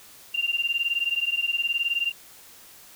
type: beating tone pair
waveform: sine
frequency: 2774 / 2793 Hz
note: F7 / F7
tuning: -12 / -1 cents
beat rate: 19 Hz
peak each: -26 / -26 dBFS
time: 0.34-2.12 s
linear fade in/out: 10 ms
effects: white hiss -49 dBFS RMS until 2.95 s